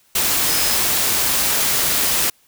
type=tone in noise; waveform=sine; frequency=5100 Hz; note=D#8; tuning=42 cents sharp; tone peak=-25 dBFS; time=0.47-0.77 s; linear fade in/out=5 ms; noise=white; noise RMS=-18 dBFS; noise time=0.15-2.3 s; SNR=-10 dB; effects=white hiss -57 dBFS RMS until 2.47 s